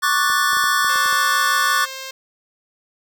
square chord, D major seventh, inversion third, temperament equal, 1108.7 / 1174.7 / 1480 / 1760 Hz, C#6 / D6 / F#6 / A6, 0 / 0 / 0 / 0 cents, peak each -22 dBFS, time 0.02-1.86 s, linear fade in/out 20 ms
clicks, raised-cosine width 1 ms, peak -23 dBFS, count 8, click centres 0.301 / 0.532 / 0.57 / 0.64 / 0.846 / 0.958 / 1.059 / 1.128 s
5% pulse tone, 530 Hz, C5, 22 cents sharp, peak -18 dBFS, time 0.89-2.11 s, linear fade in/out 5 ms
effects none

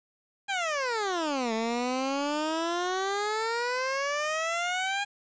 15% pulse exponential two-way sweep, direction down then up, 818 to 220 to 818 Hz, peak -21 dBFS, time 0.48-5.05 s, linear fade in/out 20 ms, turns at 1.53 s, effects resampled to 16000 Hz + 9-bit

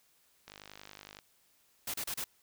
click train, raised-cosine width 0.2 ms, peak -30 dBFS, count 37, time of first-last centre 0.48-1.189 s, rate 50.8 Hz
white noise bursts, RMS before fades -37 dBFS, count 4, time 1.87-2.242 s, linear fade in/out 5 ms, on 69 ms, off 32 ms
effects white hiss -69 dBFS RMS until 2.42 s

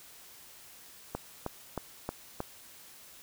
click train, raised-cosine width 1 ms, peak -19 dBFS, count 5, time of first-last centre 1.15-2.404 s, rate 3.19 Hz, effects white hiss -53 dBFS RMS until 3.22 s

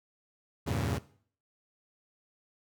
sawtooth chord, E diminished seventh, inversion none, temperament equal, 82.41 / 98 / 116.54 / 138.59 Hz, E2 / G2 / Bb2 / Db3, 0 / 0 / 0 / 0 cents, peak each -31 dBFS, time 0.66-0.99 s, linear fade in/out 20 ms, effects noise-tail reverb RT60 0.5 s tail -17 dB re dry

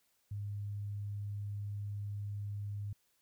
sine tone, 102.2 Hz, G#2, 27 cents flat, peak -37 dBFS, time 0.31-2.93 s, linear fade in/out 5 ms, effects white hiss -75 dBFS RMS until 3.21 s

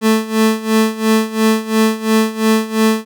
30% pulse tone with tremolo, 220 Hz, A3, in tune, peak -6 dBFS, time 0.01-3.05 s, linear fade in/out 50 ms, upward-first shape sine, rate 2.9 Hz, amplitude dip 85%, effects none

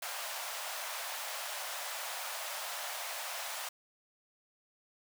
pink high-pass noise, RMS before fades -40 dBFS, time 0.02-3.69 s, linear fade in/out 5 ms, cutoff 590 Hz, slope 48 dB/octave, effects none

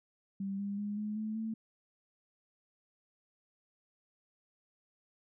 sine tone with pitch steps, 196 / 200.9 / 206 / 211.2 / 216.5 / 221.9 Hz, G3 / G3 / G#3 / G#3 / A3 / A3, 0 / +43 / -14 / +29 / -28 / +15 cents, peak -34 dBFS, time 0.4-1.54 s, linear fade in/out 5 ms, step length 190 ms, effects none

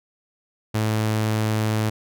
sawtooth tone, 108.7 Hz, A2, 21 cents flat, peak -16 dBFS, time 0.74-1.9 s, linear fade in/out 10 ms, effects none

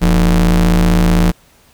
square ring-modulated tone, 67.4 Hz, C#2, 48 cents flat, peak -6 dBFS, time 0.01-1.32 s, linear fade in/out 20 ms, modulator 107 Hz, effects pink hiss -49 dBFS RMS until 1.73 s

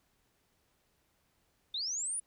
sine linear sweep, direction up, 3502 to 9956 Hz, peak -33 dBFS, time 1.74-2.2 s, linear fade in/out 5 ms, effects pink hiss -74 dBFS RMS until 2.26 s

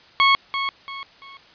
20% pulse tone with echo, 1100 Hz, C#6, 14 cents flat, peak -8 dBFS, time 0.2-0.35 s, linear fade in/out 0 ms, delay 340 ms, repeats 3, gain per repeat -9 dB, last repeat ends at 1.37 s, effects white hiss -50 dBFS RMS until 1.54 s + resampled to 11025 Hz

